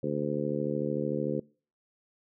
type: harmonic tone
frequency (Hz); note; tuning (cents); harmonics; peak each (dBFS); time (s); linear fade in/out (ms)
73.42; D2; 0; 2 / 3 / 4 / 5 / 6 / 7; -35 / -35 / -35 / -35 / -35 / -35; 0.03-1.4; 5
effects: noise-tail reverb RT60 0.4 s tail -24 dB re dry